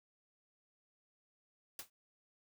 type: noise with exponential decay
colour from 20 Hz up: white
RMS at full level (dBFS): -41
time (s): 1.79-1.9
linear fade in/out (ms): 2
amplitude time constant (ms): 23
effects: none